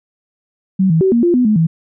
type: tone with pitch steps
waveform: sine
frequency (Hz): 189.9 / 161.5 / 380.4 / 235.3 / 347.1 / 249.1 / 213.5 / 163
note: F#3 / E3 / F#4 / A#3 / F4 / B3 / G#3 / E3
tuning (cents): +45 / -35 / +48 / +16 / -11 / +15 / +48 / -19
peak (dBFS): -9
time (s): 0.79-1.67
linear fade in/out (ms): 10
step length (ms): 110
effects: none